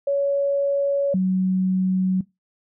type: tone pair in turn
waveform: sine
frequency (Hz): 561 / 186.67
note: C#5 / F#3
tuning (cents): +21 / +16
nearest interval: octave + perfect fifth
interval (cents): 1905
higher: first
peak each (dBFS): -18 / -17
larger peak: second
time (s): 0.07-1.14 / 1.14-2.21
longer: neither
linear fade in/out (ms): 5
effects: noise-tail reverb RT60 0.2 s tail -21 dB re dry